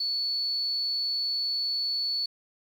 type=tone; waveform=sine; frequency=4435 Hz; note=C#8; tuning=in tune; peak=-26 dBFS; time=0-2.26 s; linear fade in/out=5 ms; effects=9-bit